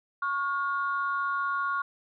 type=tone pair together; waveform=sine; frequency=1107 / 1422.2 Hz; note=C#6 / F6; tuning=-3 / +31 cents; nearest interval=major third; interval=434 cents; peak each=-28 / -29 dBFS; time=0.22-1.82 s; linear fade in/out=5 ms; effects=tanh soft clip ceiling -19 dBFS